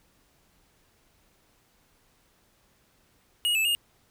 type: tone with pitch steps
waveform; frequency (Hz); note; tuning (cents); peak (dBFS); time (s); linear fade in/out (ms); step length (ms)
square; 2881 / 2622 / 2839; F#7 / E7 / F7; -47 / -10 / +28; -23; 3.45-3.75; 0; 100
effects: pink hiss -65 dBFS RMS until 4.1 s